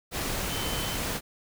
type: tone in noise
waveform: sine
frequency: 3063 Hz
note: G7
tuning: 41 cents flat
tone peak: -37 dBFS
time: 0.47-0.99 s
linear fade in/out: 50 ms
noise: pink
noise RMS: -31 dBFS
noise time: 0.11-1.21 s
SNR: -9 dB
effects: none